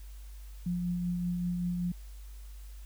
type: tone with tremolo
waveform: sine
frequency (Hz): 176.6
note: F3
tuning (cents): +20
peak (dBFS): -28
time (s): 0.66-1.92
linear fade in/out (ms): 5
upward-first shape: triangle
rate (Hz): 5.2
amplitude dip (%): 30
effects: added 50 Hz sine -43 dBFS peak until 2.85 s + white hiss -60 dBFS RMS until 2.85 s